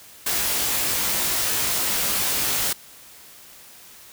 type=noise with comb filter; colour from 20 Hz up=white; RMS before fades=-23 dBFS; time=0.26-2.73 s; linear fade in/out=5 ms; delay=19 ms; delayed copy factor=+0.65; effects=white hiss -46 dBFS RMS until 4.12 s